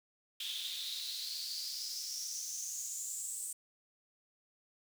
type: noise with high-pass filter sweep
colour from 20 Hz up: pink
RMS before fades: -41 dBFS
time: 0.4-3.53 s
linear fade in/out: 5 ms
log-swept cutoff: 3300 to 8300 Hz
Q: 7.2
effects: none